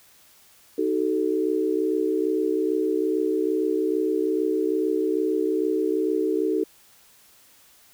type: chord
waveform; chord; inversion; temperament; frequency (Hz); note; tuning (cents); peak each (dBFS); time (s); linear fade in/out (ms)
sine; D# diminished; none; equal with one note detuned; 311.1 / 377.6 / 440; D#4 / F#4 / A4; 0 / +35 / 0; -25; 0.78-6.64; 5
effects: white hiss -55 dBFS RMS until 7.93 s